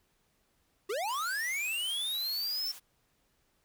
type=linear sweep; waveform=square; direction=up; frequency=362.6 to 5430 Hz; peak=-32 dBFS; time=0.89-2.72 s; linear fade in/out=10 ms
type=high-pass noise; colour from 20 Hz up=white; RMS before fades=-49 dBFS; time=1.07-2.8 s; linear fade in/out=20 ms; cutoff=690 Hz; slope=12 dB/octave
effects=pink hiss -73 dBFS RMS until 3.64 s